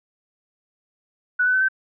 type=tone with pitch steps; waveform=sine; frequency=1477 / 1500.2 / 1523.8 / 1547.7 Hz; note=F#6 / F#6 / G6 / G6; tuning=-3 / +23 / -49 / -23 cents; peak=-16 dBFS; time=1.39-1.686 s; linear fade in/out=10 ms; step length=74 ms; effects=none